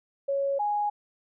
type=tone pair in turn; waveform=sine; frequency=554.4 / 829.1 Hz; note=C#5 / G#5; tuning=0 / -3 cents; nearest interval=perfect fifth; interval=697 cents; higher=second; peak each=-24 dBFS; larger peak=neither; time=0.28-0.59 / 0.59-0.9 s; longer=neither; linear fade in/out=10 ms; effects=none